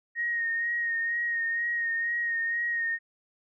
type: tone with vibrato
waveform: sine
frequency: 1864.7 Hz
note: A#6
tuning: in tune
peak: -26 dBFS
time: 0.15-2.99 s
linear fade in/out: 50 ms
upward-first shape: sine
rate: 2.1 Hz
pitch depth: 27 cents each way
effects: none